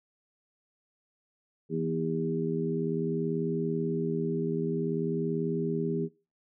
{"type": "harmonic tone with a mistuned harmonic", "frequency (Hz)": 80.5, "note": "E2", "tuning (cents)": -41, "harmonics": [2, 3, 4, 5], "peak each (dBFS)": [-32, -34, -36, -32], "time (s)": [1.69, 6.09], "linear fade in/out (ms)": 50, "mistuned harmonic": 2, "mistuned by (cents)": 26, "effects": ["noise-tail reverb RT60 0.3 s tail -18 dB re dry"]}